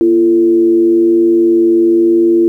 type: tone with frequency modulation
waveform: sine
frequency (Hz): 340.7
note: F4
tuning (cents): -43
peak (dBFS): -6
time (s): 0.01-2.48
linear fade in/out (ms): 0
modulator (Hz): 101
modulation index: 0.38
effects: 8-bit